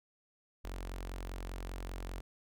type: tone with notch filter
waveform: sawtooth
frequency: 45.08 Hz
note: F#1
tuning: 44 cents flat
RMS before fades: -42 dBFS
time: 0.64-2.21 s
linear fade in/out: 10 ms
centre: 140 Hz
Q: 0.79
effects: none